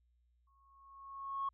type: tone with exponential growth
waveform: sine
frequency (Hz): 1096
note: C#6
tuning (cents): -20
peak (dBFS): -32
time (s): 0.47-1.49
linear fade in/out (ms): 5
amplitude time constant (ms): 220
effects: tanh soft clip ceiling -29 dBFS + added 60 Hz sine -70 dBFS peak until 1.53 s